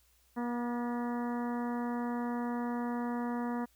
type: harmonic tone with a mistuned harmonic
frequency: 240 Hz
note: B3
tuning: 49 cents flat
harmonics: 1 / 2 / 3 / 4 / 5 / 6 / 7 / 8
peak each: -33 / -42 / -43 / -42 / -47 / -52 / -51 / -54 dBFS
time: 0.36-3.66 s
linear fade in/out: 20 ms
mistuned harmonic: 7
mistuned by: +29 cents
effects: added 60 Hz sine -69 dBFS peak until 3.75 s + white hiss -69 dBFS RMS until 3.75 s